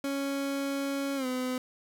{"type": "tone with pitch glide", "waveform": "30% pulse", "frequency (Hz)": [277.2, 254.2], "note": ["C#4", "C4"], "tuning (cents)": [0, -50], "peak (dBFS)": -27, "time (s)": [0.04, 1.58], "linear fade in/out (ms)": 2, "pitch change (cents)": -150, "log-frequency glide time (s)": [1.16, 1.26], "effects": []}